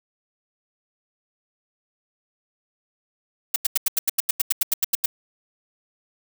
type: noise bursts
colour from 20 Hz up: blue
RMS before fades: -19 dBFS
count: 15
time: 3.54-5.059 s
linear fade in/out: 5 ms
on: 21 ms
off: 86 ms
effects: none